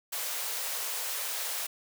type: high-pass noise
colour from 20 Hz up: white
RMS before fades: -34 dBFS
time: 0.12-1.67 s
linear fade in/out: 10 ms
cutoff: 440 Hz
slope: 48 dB/octave
effects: none